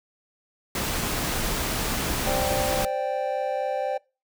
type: noise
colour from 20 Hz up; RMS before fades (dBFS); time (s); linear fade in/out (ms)
pink; -27; 0.75-2.85; 2
type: chord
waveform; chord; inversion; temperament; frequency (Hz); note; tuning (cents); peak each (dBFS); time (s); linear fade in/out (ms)
triangle; C suspended second; none; equal; 523.3 / 587.3 / 784; C5 / D5 / G5; 0 / 0 / 0; -27; 2.26-3.98; 10
effects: noise-tail reverb RT60 0.3 s tail -24 dB re dry